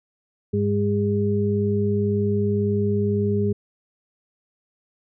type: harmonic tone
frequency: 101.9 Hz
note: G#2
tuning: 32 cents flat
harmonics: 1 / 2 / 4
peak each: -23 / -23 / -23 dBFS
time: 0.53-3.53 s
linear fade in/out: 10 ms
effects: none